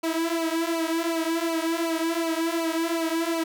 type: tone with flanger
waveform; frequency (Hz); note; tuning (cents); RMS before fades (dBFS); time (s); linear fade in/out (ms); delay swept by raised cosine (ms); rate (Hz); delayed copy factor
sawtooth; 329.6; E4; 0; -26; 0.03-3.44; 10; 0.55 to 4.65; 2.7; -0.85
effects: none